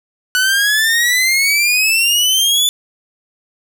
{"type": "exponential sweep", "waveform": "sawtooth", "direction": "up", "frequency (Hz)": [1482, 3499], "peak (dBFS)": -8, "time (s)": [0.35, 2.69], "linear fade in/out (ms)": 0, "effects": []}